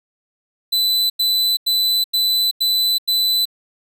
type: tone bursts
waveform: 45% pulse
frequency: 4002 Hz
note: B7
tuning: 22 cents sharp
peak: -14 dBFS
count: 6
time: 0.72-3.455 s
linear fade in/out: 10 ms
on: 380 ms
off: 91 ms
effects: none